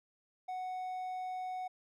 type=tone; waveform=triangle; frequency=740 Hz; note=F#5; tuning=in tune; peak=-35 dBFS; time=0.48-1.68 s; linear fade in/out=10 ms; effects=none